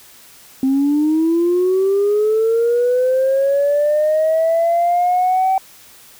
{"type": "linear sweep", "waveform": "sine", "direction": "up", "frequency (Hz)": [261.6, 768], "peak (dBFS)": -11, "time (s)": [0.63, 5.58], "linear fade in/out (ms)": 2, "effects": ["tanh soft clip ceiling -9 dBFS", "white hiss -44 dBFS RMS until 6.19 s"]}